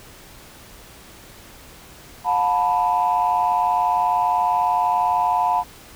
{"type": "tone cluster", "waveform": "sine", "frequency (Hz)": [718, 887, 987], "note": ["F5", "A5", "B5"], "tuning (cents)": [48, 14, -1], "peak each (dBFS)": -20, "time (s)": [2.24, 5.64], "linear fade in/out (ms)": 50, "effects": ["tanh soft clip ceiling -9 dBFS", "pink hiss -44 dBFS RMS until 5.95 s"]}